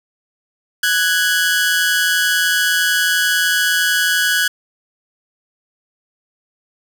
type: tone pair together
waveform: sawtooth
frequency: 1486 / 1657 Hz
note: F#6 / G#6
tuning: +7 / -4 cents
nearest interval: major second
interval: 189 cents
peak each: -13 dBFS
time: 0.83-4.48 s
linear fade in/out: 5 ms
effects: none